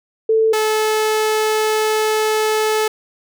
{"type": "tone pair in turn", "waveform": ["sine", "sawtooth"], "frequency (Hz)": [443, 432.9], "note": ["A4", "A4"], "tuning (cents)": [12, -28], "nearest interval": "unison", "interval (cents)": 40, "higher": "first", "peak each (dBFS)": -11, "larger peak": "neither", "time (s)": [[0.29, 0.53], [0.53, 2.88]], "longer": "second", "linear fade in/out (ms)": 5, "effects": []}